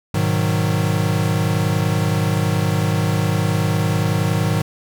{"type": "chord", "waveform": "square", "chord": "G# minor seventh", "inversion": "none", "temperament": "equal with one note detuned", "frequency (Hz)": [103.83, 123.47, 154.85, 185], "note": ["G#2", "B2", "D#3", "F#3"], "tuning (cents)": [0, 0, -8, 0], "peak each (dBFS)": [-21, -26, -21, -25], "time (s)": [0.14, 4.62], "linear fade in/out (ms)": 5, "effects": []}